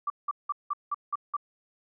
sine tone bursts, 1166 Hz, D6, 13 cents flat, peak -26 dBFS, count 7, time 0.07-1.367 s, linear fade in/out 5 ms, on 31 ms, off 180 ms, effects none

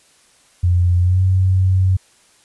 sine tone with pitch glide, 88.5 to 93.71 Hz, F2 to F#2, +23 to +23 cents, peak -11 dBFS, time 0.63-1.97 s, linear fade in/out 10 ms, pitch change +100 cents, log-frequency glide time 0.99-1.22 s, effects white hiss -53 dBFS RMS until 2.44 s + resampled to 24000 Hz

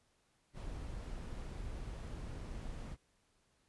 brown noise, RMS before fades -44 dBFS, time 0.53-2.97 s, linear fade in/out 50 ms, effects pink hiss -75 dBFS RMS until 3.68 s + resampled to 24000 Hz

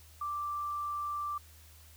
sine tone, 1174.7 Hz, D6, in tune, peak -33 dBFS, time 0.21-1.38 s, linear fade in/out 5 ms, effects added 78 Hz sine -55 dBFS peak until 1.96 s + white hiss -59 dBFS RMS until 1.96 s

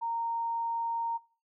sine tone, 925 Hz, A#5, 14 cents flat, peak -30 dBFS, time 0.01-1.18 s, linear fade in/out 20 ms, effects noise-tail reverb RT60 0.4 s tail -21 dB re dry

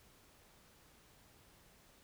silence, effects pink hiss -65 dBFS RMS until 2.03 s

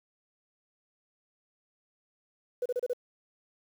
sine tone bursts, 493.9 Hz, B4, in tune, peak -26 dBFS, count 5, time 2.62-2.933 s, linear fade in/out 5 ms, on 37 ms, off 32 ms, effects tanh soft clip ceiling -22 dBFS + 9-bit

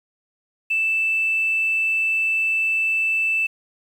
sine tone, 2644 Hz, E7, 5 cents sharp, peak -17 dBFS, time 0.7-3.47 s, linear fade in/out 10 ms, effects tanh soft clip ceiling -13 dBFS + 8-bit

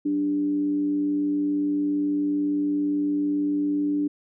sine tone with frequency modulation, 293.7 Hz, D4, in tune, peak -21 dBFS, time 0.05-4.08 s, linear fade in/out 10 ms, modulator 107 Hz, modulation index 0.27, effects none

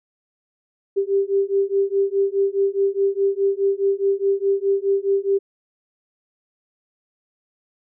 sine beating tone pair, 392 / 396.8 Hz, G4 / G4, 0 / +21 cents, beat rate 4.8 Hz, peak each -20 / -20 dBFS, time 0.96-5.39 s, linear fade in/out 20 ms, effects none

